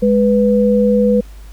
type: tone pair together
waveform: sine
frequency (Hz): 208.3 / 493.7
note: G#3 / B4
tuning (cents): +5 / -1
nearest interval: octave + minor third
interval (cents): 1494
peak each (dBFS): -12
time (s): 0.02-1.21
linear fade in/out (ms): 10
effects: added 50 Hz sine -32 dBFS peak until 1.52 s + pink hiss -47 dBFS RMS until 1.52 s